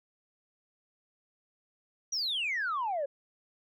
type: exponential sweep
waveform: sine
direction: down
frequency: 5900 to 537 Hz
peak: -28 dBFS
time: 2.12-3.06 s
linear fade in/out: 10 ms
effects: tanh soft clip ceiling -26 dBFS